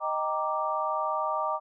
sine chord, Eb major seventh, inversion none, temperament equal, 622.3 / 784 / 932.3 / 1174.7 Hz, Eb5 / G5 / Bb5 / D6, 0 / 0 / 0 / 0 cents, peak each -32 / -34 / -32 / -30 dBFS, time 0-1.6 s, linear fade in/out 50 ms, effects none

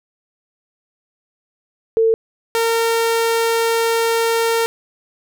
sine / sawtooth tone pair in turn, 450 / 458.1 Hz, A4 / A#4, +39 / -30 cents, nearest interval unison, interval 31 cents, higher second, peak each -11 dBFS, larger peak neither, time 1.97-2.14 / 2.55-4.66 s, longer second, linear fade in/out 0 ms, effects none

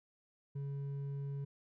sine tone with hard clipping, 140 Hz, C#3, 18 cents sharp, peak -39 dBFS, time 0.55-1.45 s, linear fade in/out 10 ms, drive 4 dB, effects none

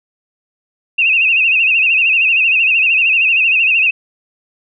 sine tone with vibrato, 2637 Hz, E7, in tune, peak -9 dBFS, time 0.98-3.91 s, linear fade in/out 10 ms, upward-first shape sine, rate 13 Hz, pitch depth 95 cents each way, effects none

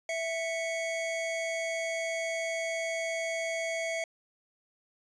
square tone pair together, 659.1 / 2217 Hz, E5 / C#7, 0 / 0 cents, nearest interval octave + major sixth, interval 2100 cents, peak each -33 / -36 dBFS, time 0.09-4.04 s, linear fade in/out 2 ms, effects resampled to 22050 Hz

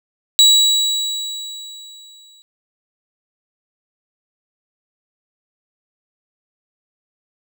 35% pulse tone with exponential decay, 3900 Hz, B7, 23 cents flat, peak -4 dBFS, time 0.39-2.42 s, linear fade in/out 0 ms, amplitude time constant 440 ms, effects none

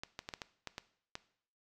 clicks, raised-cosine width 0.2 ms, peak -23 dBFS, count 8, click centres 0.035 / 0.191 / 0.289 / 0.338 / 0.418 / 0.673 / 0.781 / 1.154 s, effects noise-tail reverb RT60 0.6 s tail -17 dB re dry

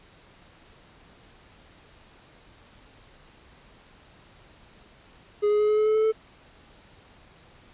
triangle tone with pitch steps, 415.3 / 418.7 / 422.1 / 425.5 / 429 / 432.4 / 435.9 / 439.5 Hz, G#4 / G#4 / G#4 / G#4 / A4 / A4 / A4 / A4, 0 / +14 / +28 / +42 / -44 / -30 / -16 / -2 cents, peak -17 dBFS, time 5.42-6.124 s, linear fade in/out 20 ms, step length 88 ms, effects pink hiss -54 dBFS RMS until 7.73 s + resampled to 8000 Hz

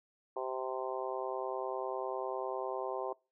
harmonic tone, 130 Hz, C3, 11 cents flat, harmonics 3 / 4 / 5 / 6 / 7 / 8, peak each -40 / -41 / -42 / -43 / -43 / -44 dBFS, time 0.36-3.13 s, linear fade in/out 5 ms, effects noise-tail reverb RT60 0.3 s tail -24 dB re dry

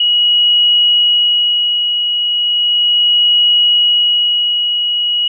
sine tone with tremolo, 2908 Hz, F#7, 31 cents flat, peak -7 dBFS, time 0-5.28 s, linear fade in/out 5 ms, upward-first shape sine, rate 0.36 Hz, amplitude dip 45%, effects none

